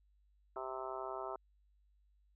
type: harmonic tone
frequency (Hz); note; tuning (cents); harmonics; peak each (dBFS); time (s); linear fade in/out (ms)
130.81; C3; 0; 3 / 4 / 5 / 6 / 7 / 8 / 9 / 10; -46 / -53 / -45 / -50 / -48 / -49 / -53 / -48; 0.56-1.36; 2
effects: added 50 Hz sine -68 dBFS peak until 2.35 s